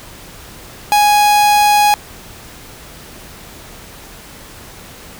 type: tone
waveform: 45% pulse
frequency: 830.6 Hz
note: G#5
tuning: in tune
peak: -8 dBFS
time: 0.92-1.94 s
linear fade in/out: 0 ms
effects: pink hiss -36 dBFS RMS until 5.19 s